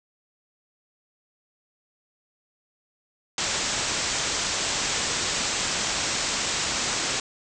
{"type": "low-pass noise", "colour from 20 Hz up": "white", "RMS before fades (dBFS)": -27, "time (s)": [3.38, 7.2], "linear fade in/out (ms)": 2, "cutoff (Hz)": 8000, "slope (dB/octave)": 96, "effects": []}